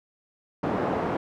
pink band-pass noise, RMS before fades -27 dBFS, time 0.63-1.17 s, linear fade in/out 5 ms, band 200 to 920 Hz, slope 12 dB/octave, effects none

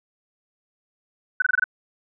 sine tone bursts, 1504 Hz, F#6, 28 cents sharp, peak -15 dBFS, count 6, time 1.4-1.641 s, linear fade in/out 5 ms, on 21 ms, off 23 ms, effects none

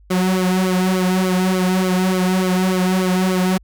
sawtooth tone with flanger, 185 Hz, F#3, in tune, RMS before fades -17 dBFS, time 0.1-3.58 s, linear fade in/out 10 ms, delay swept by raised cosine 1.1 to 3.7 ms, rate 3.4 Hz, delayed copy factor -0.8, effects added 50 Hz sine -45 dBFS peak until 3.63 s

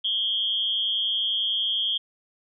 sine tone with amplitude modulation, 3240 Hz, G#7, 43 cents flat, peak -19 dBFS, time 0.04-1.98 s, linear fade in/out 10 ms, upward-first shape sine, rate 211 Hz, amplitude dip 75%, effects none

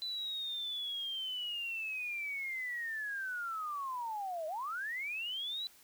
sine linear two-way sweep, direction down then up, 4012 to 610 to 4012 Hz, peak -36 dBFS, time 0.02-5.67 s, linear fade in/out 0 ms, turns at 4.47 s, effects white hiss -61 dBFS RMS until 5.83 s

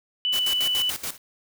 sine tone, 2980 Hz, F#7, 12 cents sharp, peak -21 dBFS, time 0.25-0.9 s, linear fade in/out 0 ms
white noise with tremolo, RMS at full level -30 dBFS, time 0.32-1.18 s, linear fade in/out 20 ms, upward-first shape square, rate 7 Hz, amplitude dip 80%
effects none

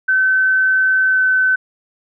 sine tone with pitch glide, 1529 to 1520.2 Hz, G6 to F#6, -44 to +46 cents, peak -11 dBFS, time 0.08-1.56 s, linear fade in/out 10 ms, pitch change -10 cents, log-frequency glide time 1.08-1.2 s, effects none

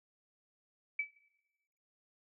sine tone with exponential decay, 2300 Hz, D7, 37 cents flat, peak -28 dBFS, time 0.99-1.11 s, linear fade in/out 5 ms, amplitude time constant 24 ms, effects noise-tail reverb RT60 1.0 s tail -19 dB re dry

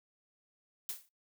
blue noise with exponential decay, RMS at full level -35 dBFS, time 0.89-1.09 s, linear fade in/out 0 ms, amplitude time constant 42 ms, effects noise-tail reverb RT60 0.2 s tail -25 dB re dry

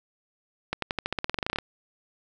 accelerating click train, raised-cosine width 0.3 ms, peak -11 dBFS, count 17, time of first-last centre 0.73-1.586 s, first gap 93 ms, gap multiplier 0.92, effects none

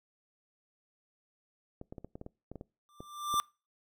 clicks, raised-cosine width 2 ms, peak -30 dBFS, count 12, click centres 1.814 / 1.925 / 1.982 / 2.046 / 2.155 / 2.214 / 2.264 / 2.516 / 2.557 / 2.611 / 3.005 / 3.341 s
square tone with exponential growth, 1183 Hz, D6, 12 cents sharp, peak -25 dBFS, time 2.89-3.4 s, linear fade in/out 0 ms, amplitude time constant 110 ms
effects noise-tail reverb RT60 0.3 s tail -24 dB re dry

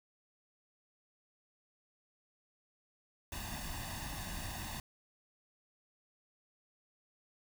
pink noise with comb filter, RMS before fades -42 dBFS, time 3.32-4.8 s, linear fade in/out 2 ms, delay 1.1 ms, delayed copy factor +0.8, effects none

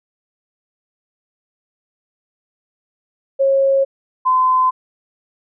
sine tone pair in turn, 544 / 1025.2 Hz, C#5 / C6, -33 / -36 cents, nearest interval major seventh, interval 1097 cents, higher second, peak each -11 dBFS, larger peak neither, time 3.39-3.85 / 4.25-4.71 s, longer neither, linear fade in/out 20 ms, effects none

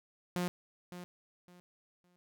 sawtooth tone with echo, 177.9 Hz, F3, 32 cents sharp, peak -28 dBFS, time 0.36-0.48 s, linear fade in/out 0 ms, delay 560 ms, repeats 3, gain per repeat -12 dB, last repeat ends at 2.16 s, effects none

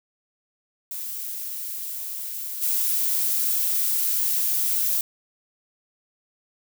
violet noise with level steps, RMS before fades -32 / -23 dBFS, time 0.91-5.01 s, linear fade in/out 2 ms, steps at 2.61 s, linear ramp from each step 20 ms, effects none

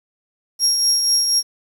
35% pulse tone with tremolo, 5588 Hz, F8, in tune, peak -10 dBFS, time 0.59-1.43 s, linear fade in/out 50 ms, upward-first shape triangle, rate 4.1 Hz, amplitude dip 45%, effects 8-bit

